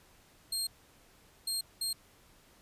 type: tone bursts at uneven times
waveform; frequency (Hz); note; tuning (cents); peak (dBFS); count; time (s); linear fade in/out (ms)
25% pulse; 4215; C8; +12; -27; 3; 0.52-0.67 / 1.47-1.61 / 1.81-1.93; 5
effects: pink hiss -62 dBFS RMS until 2.61 s + resampled to 32000 Hz